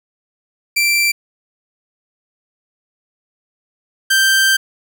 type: tone pair in turn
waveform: sawtooth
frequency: 2349 / 1567.8 Hz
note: D7 / G6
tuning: 0 / 0 cents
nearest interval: perfect fifth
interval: 700 cents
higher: first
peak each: -9 / -7 dBFS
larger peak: second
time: 0.76-1.12 / 4.1-4.57 s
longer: second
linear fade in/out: 10 ms
effects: none